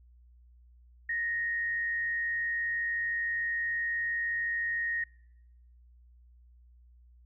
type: tone with frequency modulation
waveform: sine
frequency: 1863 Hz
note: A#6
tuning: 2 cents flat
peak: -29 dBFS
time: 1.09-5.04 s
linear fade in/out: 5 ms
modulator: 99.3 Hz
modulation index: 0.38
effects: noise-tail reverb RT60 0.9 s tail -26 dB re dry + added 60 Hz sine -55 dBFS peak until 7.25 s